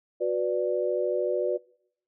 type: chord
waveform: sine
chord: B minor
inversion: second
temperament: equal with one note detuned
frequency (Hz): 366.8 / 493.9 / 587.3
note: F#4 / B4 / D5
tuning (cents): -15 / 0 / 0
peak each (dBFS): -28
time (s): 0.2-1.58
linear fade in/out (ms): 20
effects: noise-tail reverb RT60 0.7 s tail -24 dB re dry